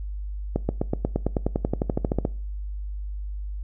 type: accelerating click train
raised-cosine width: 2 ms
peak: -9 dBFS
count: 19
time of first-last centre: 0.56-2.251 s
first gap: 130 ms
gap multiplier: 0.96
effects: noise-tail reverb RT60 0.4 s tail -21 dB re dry + added 50 Hz sine -29 dBFS peak until 3.63 s